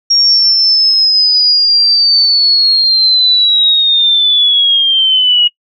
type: linear sweep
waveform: sine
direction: down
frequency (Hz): 5588 to 2890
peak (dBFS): -6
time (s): 0.1-5.48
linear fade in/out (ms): 10
effects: noise-tail reverb RT60 0.1 s tail -20 dB re dry